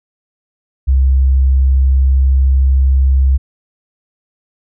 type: tone with pitch glide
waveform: sine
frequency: 66.2 to 66.66 Hz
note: C2 to C2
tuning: +21 to +33 cents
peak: -7 dBFS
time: 0.87-3.38 s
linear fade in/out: 20 ms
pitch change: +12 cents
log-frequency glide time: 1.17-3.08 s
effects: none